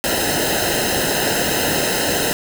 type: noise with comb filter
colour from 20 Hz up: pink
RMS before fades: -19 dBFS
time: 0.04-2.33 s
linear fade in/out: 0 ms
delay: 0.87 ms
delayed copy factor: -0.9
effects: none